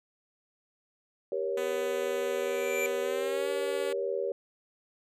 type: chord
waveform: sine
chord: G diminished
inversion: none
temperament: equal with one note detuned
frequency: 392 / 474.6 / 554.4 Hz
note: G4 / Bb4 / Db5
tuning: 0 / +31 / 0 cents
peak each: -33 dBFS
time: 1.32-4.32 s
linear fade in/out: 2 ms
type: tone with pitch glide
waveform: 5% pulse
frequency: 249.8 to 285.3 Hz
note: B3 to C#4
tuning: +20 to +50 cents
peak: -26 dBFS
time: 1.57-3.93 s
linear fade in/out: 5 ms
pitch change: +230 cents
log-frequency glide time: 3.02-3.49 s
type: tone with exponential growth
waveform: square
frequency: 2349 Hz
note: D7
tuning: in tune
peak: -29 dBFS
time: 2.07-2.86 s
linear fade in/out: 0 ms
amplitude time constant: 170 ms
effects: resampled to 32000 Hz